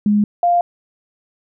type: tone pair in turn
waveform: sine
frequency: 207.7 / 698.6 Hz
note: G#3 / F5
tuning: 0 / 0 cents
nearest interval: octave + major sixth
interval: 2100 cents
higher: second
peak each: -11 dBFS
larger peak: neither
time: 0.06-0.24 / 0.43-0.61 s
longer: neither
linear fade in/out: 2 ms
effects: none